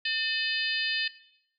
harmonic tone with a mistuned harmonic, 600 Hz, D5, 37 cents sharp, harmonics 3 / 4 / 5 / 6 / 7 / 8, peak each -32 / -33 / -34 / -35 / -35 / -36 dBFS, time 0.05-1.08 s, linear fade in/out 5 ms, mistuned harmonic 4, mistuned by +110 cents, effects noise-tail reverb RT60 0.8 s tail -18 dB re dry

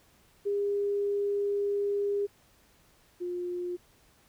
sine tone pair in turn, 404.9 / 355 Hz, G#4 / F4, -44 / +28 cents, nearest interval major second, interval 228 cents, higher first, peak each -26 / -31 dBFS, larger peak first, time 0.45-2.27 / 3.2-3.77 s, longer first, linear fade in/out 20 ms, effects pink hiss -63 dBFS RMS until 4.28 s

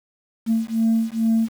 sine beating tone pair, 224.2 / 226.5 Hz, A3 / A#3, +33 / -50 cents, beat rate 2.3 Hz, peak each -19 dBFS, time 0.46-1.49 s, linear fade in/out 50 ms, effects tanh soft clip ceiling -12 dBFS + 7-bit

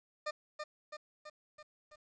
20% pulse tone with echo, 605 Hz, D#5, 49 cents flat, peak -30 dBFS, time 0.26-0.31 s, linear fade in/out 10 ms, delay 330 ms, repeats 5, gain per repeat -4 dB, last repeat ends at 1.96 s, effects resampled to 16000 Hz + 11-bit

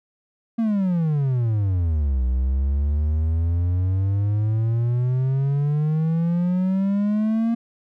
triangle exponential two-way sweep, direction down then up, 233.1 to 61.74 to 233.1 Hz, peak -16 dBFS, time 0.58-7.55 s, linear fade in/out 10 ms, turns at 2.24 s, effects none

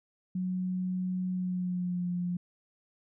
sine tone with pitch glide, 183.7 to 177.03 Hz, F#3 to F3, -12 to +24 cents, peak -29 dBFS, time 0.35-2.37 s, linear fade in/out 5 ms, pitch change -64 cents, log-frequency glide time 1.31-2.09 s, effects none

